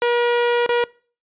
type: tone with dropouts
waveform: sawtooth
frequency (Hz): 478.9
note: A#4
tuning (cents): +47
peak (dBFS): -12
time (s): 0.02-0.84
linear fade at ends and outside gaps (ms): 1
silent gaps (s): 0.663-0.691
effects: noise-tail reverb RT60 0.4 s tail -23 dB re dry + resampled to 8000 Hz